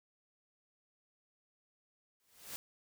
white noise with exponential growth, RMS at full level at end -41 dBFS, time 2.2-2.56 s, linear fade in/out 0 ms, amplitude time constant 77 ms, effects none

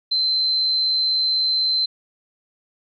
sine tone, 4088 Hz, C8, 41 cents flat, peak -17 dBFS, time 0.11-1.86 s, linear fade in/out 10 ms, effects none

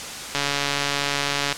click train, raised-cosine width 0.2 ms, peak -5 dBFS, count 168, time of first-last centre 0.35-1.526 s, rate 142 Hz, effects white hiss -32 dBFS RMS until 1.57 s + low-pass 8000 Hz 12 dB/octave

